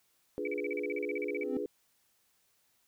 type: chord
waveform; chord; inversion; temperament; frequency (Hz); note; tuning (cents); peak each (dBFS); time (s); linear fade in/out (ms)
sine; D diminished seventh; none; equal; 293.7 / 349.2 / 415.3 / 493.9; D4 / F4 / Ab4 / Cb5; 0 / 0 / 0 / 0; -40 / -41 / -36 / -39; 0.38-1.66; 0
type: tone bursts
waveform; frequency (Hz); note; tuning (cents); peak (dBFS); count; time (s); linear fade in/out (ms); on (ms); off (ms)
sine; 2290; D7; -44; -36; 16; 0.45-1.435; 2; 25; 39
type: tone with exponential growth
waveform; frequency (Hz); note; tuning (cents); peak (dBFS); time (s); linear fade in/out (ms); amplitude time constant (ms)
triangle; 261.6; C4; 0; -27; 1.32-1.57; 2; 54
effects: white hiss -72 dBFS RMS until 2.87 s